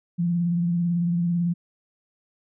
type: tone with vibrato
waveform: sine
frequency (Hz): 172.4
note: F3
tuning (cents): -22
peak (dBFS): -20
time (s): 0.18-1.54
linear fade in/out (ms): 20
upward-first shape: triangle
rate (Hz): 18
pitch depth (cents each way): 46
effects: none